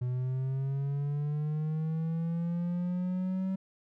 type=linear sweep; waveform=triangle; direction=up; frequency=123.47 to 191 Hz; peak=-27 dBFS; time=0.01-3.56 s; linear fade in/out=10 ms; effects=none